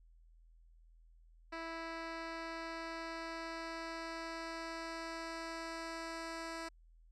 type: tone with low-pass filter sweep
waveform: 10% pulse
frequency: 328.8 Hz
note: E4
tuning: 4 cents flat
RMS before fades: -44 dBFS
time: 1.52-6.69 s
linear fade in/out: 10 ms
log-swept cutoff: 3700 to 7100 Hz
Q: 1.1
effects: added 41 Hz sine -60 dBFS peak until 7.11 s

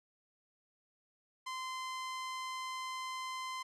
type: tone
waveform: sawtooth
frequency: 1035 Hz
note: C6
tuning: 19 cents flat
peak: -35 dBFS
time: 1.46-3.63 s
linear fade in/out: 10 ms
effects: low-pass 8000 Hz 12 dB/octave

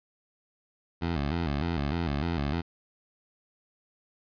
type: tone with vibrato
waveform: 15% pulse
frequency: 77.78 Hz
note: D#2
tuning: in tune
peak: -21 dBFS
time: 1.01-2.62 s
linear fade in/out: 20 ms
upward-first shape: square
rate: 3.3 Hz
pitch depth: 150 cents each way
effects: resampled to 11025 Hz

